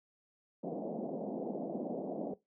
pink band-pass noise, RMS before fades -39 dBFS, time 0.63-2.34 s, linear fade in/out 5 ms, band 180 to 720 Hz, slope 48 dB/octave, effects noise-tail reverb RT60 0.2 s tail -20 dB re dry

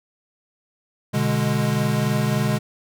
square chord, G# diminished, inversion first, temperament equal, 123.47 / 146.83 / 207.7 Hz, B2 / D3 / G#3, 0 / 0 / 0 cents, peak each -24 dBFS, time 1.13-2.59 s, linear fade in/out 20 ms, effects none

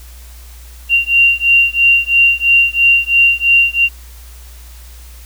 sine beating tone pair, 2766 / 2769 Hz, F7 / F7, -17 / -15 cents, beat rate 3 Hz, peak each -11 dBFS, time 0.89-3.89 s, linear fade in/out 50 ms, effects added 60 Hz sine -33 dBFS peak until 5.25 s + white hiss -42 dBFS RMS until 5.25 s

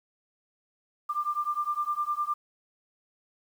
sine beating tone pair, 1187 / 1196.8 Hz, D6 / D6, +18 / +32 cents, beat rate 9.8 Hz, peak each -30 dBFS, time 1.09-2.34 s, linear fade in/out 10 ms, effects 9-bit

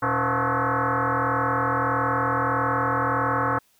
sine tone with frequency modulation, 120.3 Hz, B2, 45 cents flat, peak -20 dBFS, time 0.02-3.59 s, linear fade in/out 10 ms, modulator 199 Hz, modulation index 7.2, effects white hiss -63 dBFS RMS until 3.79 s

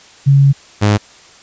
sine / sawtooth tone pair in turn, 138.8 / 103.98 Hz, C#3 / G#2, +3 / +3 cents, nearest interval perfect fourth, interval 500 cents, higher first, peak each -5 dBFS, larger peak neither, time 0.26-0.53 / 0.81-0.98 s, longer first, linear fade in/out 20 ms, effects white hiss -42 dBFS RMS until 1.42 s + resampled to 16000 Hz

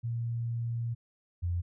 sine tone pair in turn, 117.1 / 87.27 Hz, A#2 / F2, +8 / -1 cents, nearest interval perfect fourth, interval 509 cents, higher first, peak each -30 / -28 dBFS, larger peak second, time 0.03-0.95 / 1.42-1.62 s, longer first, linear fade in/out 20 ms, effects none

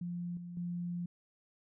sine tone with level steps, 174.6 Hz, F3, in tune, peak -36 / -42 / -35 dBFS, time 0.01-1.06 s, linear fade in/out 5 ms, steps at 0.37 / 0.57 s, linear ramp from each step 2 ms, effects none

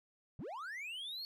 triangle linear sweep, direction up, 98.9 to 4435 Hz, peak -40 dBFS, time 0.39-1.25 s, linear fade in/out 0 ms, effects none

